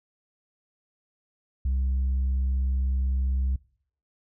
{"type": "tone", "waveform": "sine", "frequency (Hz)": 65.41, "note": "C2", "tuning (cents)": 0, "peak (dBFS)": -20, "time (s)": [1.65, 3.56], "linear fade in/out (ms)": 5, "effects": ["noise-tail reverb RT60 0.6 s tail -24 dB re dry", "tanh soft clip ceiling -21 dBFS"]}